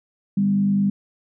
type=tone with frequency modulation; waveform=sine; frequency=198.8 Hz; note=G3; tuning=25 cents sharp; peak=-16 dBFS; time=0.37-0.9 s; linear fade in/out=5 ms; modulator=49.8 Hz; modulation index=0.46; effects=none